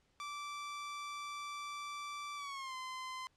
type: tone with pitch glide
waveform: sawtooth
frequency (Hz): 1166 to 1032.8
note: D6 to C6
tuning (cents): -13 to -23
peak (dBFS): -38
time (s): 0.2-3.27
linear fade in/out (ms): 0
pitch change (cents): -210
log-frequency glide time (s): 2.36-2.75
effects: pink hiss -75 dBFS RMS until 3.36 s + low-pass 7000 Hz 12 dB/octave